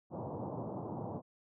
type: band-pass noise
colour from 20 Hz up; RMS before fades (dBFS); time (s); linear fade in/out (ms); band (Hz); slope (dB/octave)
pink; -41; 0.1-1.22; 50; 100 to 980; 48
effects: none